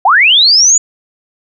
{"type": "linear sweep", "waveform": "sine", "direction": "up", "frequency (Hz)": [689, 7000], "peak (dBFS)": -4, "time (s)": [0.05, 0.78], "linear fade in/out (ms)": 5, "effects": []}